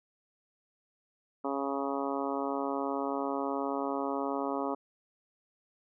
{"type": "harmonic tone", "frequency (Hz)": 138.59, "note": "C#3", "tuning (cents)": 0, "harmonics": [2, 3, 4, 5, 6, 7, 8, 9], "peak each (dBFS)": [-35, -37, -38, -39, -40, -40, -41, -42], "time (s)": [1.44, 4.75], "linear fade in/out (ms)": 10, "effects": []}